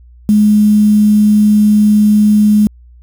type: tone with quantisation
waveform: sine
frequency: 210.3 Hz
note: G#3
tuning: 22 cents sharp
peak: -5 dBFS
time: 0.29-2.67 s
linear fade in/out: 0 ms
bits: 5
effects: added 60 Hz sine -37 dBFS peak until 3.02 s